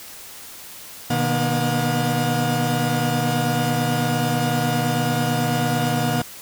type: tone cluster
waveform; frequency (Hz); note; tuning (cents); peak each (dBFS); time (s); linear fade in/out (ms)
35% pulse; 124 / 152.7 / 238.7 / 717; B2 / D#3 / A#3 / F5; +7 / -32 / +41 / +45; -23; 1.1-6.22; 5
effects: white hiss -39 dBFS RMS until 6.41 s